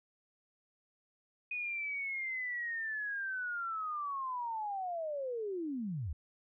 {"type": "linear sweep", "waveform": "sine", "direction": "down", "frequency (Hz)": [2489, 64.3], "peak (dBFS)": -35, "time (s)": [1.51, 6.13], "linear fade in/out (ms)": 5, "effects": []}